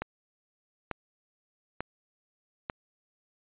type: click train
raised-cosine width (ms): 0.5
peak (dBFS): -17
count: 4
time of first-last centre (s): 0.02-2.699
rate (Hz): 1.12
effects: resampled to 8000 Hz